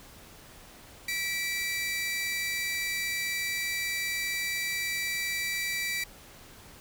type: tone pair together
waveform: sawtooth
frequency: 1953 / 2323 Hz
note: B6 / D7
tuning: -20 / -20 cents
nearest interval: minor third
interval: 300 cents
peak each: -30 / -28 dBFS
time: 1.08-6.04 s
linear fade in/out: 5 ms
effects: pink hiss -51 dBFS RMS until 6.8 s